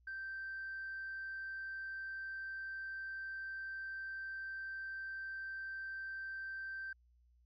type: tone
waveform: sine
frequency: 1562 Hz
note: G6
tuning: 7 cents flat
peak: -40 dBFS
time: 0.07-6.93 s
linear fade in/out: 5 ms
effects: tanh soft clip ceiling -38 dBFS + added 60 Hz sine -66 dBFS peak until 7.45 s